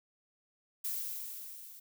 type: noise with level ramp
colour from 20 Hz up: violet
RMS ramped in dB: -35 to -52 dBFS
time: 0.84-1.8 s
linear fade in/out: 10 ms
effects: none